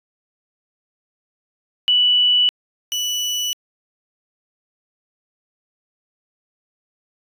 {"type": "tone pair in turn", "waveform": ["sine", "30% pulse"], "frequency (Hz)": [2960, 2960], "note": ["F#7", "F#7"], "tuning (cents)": [0, 0], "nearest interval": "unison", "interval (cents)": 0, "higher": "neither", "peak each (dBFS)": [-12, -17], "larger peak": "first", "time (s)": [[1.88, 2.49], [2.92, 3.53]], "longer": "neither", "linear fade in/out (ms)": 0, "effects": ["resampled to 32000 Hz"]}